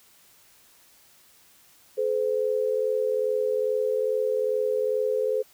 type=tone pair together; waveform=sine; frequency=429.6 / 512 Hz; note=A4 / C5; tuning=-41 / -38 cents; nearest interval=minor third; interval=303 cents; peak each=-25 dBFS; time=1.97-5.43 s; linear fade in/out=20 ms; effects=white hiss -57 dBFS RMS until 5.53 s